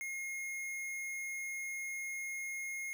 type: tone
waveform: square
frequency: 2148 Hz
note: C7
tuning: 45 cents sharp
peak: -39 dBFS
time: 0.01-2.93 s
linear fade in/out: 0 ms
effects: none